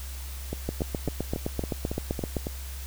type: two click trains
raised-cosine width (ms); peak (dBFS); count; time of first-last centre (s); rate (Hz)
2; -17 / -14; 8 / 14; 0.53-2.469 / 0.69-2.367; 3.61 / 7.75
effects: added 66 Hz sine -35 dBFS peak until 2.86 s + white hiss -44 dBFS RMS until 2.86 s